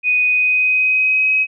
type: tone with pitch glide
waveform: sine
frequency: 2489 to 2540 Hz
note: D#7 to D#7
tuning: 0 to +35 cents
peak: -12 dBFS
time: 0.03-1.47 s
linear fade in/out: 50 ms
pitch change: +35 cents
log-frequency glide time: 0.25-1.34 s
effects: none